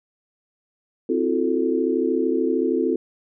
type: chord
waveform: sine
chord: F# half-diminished seventh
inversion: second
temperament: equal with one note detuned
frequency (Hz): 261.6 / 329.6 / 362.8 / 440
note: C4 / E4 / F#4 / A4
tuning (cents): 0 / 0 / -34 / 0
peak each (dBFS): -24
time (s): 1.09-2.96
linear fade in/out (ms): 5
effects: none